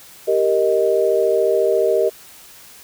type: chord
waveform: sine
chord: Eb major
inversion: first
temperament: equal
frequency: 392 / 466.2 / 622.3 Hz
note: G4 / Bb4 / Eb5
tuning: 0 / 0 / 0 cents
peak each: -18 dBFS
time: 0.27-2.1 s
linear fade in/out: 20 ms
effects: white hiss -43 dBFS RMS until 2.83 s